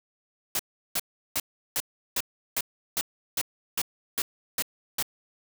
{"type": "noise bursts", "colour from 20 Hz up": "white", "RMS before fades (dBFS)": -27, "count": 12, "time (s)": [0.55, 5.026], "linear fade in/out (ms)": 2, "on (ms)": 43, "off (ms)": 360, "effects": []}